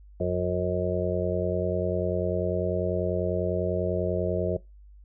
harmonic tone, 90.1 Hz, F#2, 45 cents flat, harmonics 1 / 2 / 4 / 5 / 6 / 7, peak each -31 / -31 / -31 / -31 / -31 / -31 dBFS, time 0.2-4.57 s, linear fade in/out 5 ms, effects noise-tail reverb RT60 0.2 s tail -21 dB re dry + added 50 Hz sine -47 dBFS peak until 5.04 s

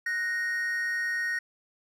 triangle tone pair together, 1480 / 1864.7 Hz, F#6 / A#6, 0 / 0 cents, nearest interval major third, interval 400 cents, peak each -33 / -26 dBFS, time 0.06-1.39 s, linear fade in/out 5 ms, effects none

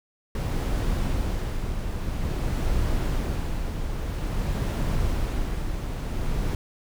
brown noise with tremolo, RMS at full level -24 dBFS, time 0.35-6.55 s, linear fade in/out 2 ms, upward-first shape sine, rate 0.5 Hz, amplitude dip 45%, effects none

